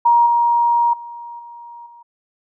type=tone with level steps; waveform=sine; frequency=945 Hz; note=A#5; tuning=23 cents sharp; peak=-9 / -12 / -30 / -34 / -40 dBFS; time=0.05-2.03 s; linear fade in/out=10 ms; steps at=0.26 / 0.93 / 1.39 / 1.86 s; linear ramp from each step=5 ms; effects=none